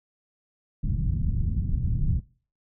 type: low-pass noise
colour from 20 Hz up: pink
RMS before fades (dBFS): -25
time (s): 0.83-2.2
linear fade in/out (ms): 10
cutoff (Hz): 170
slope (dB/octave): 24
effects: noise-tail reverb RT60 0.4 s tail -20 dB re dry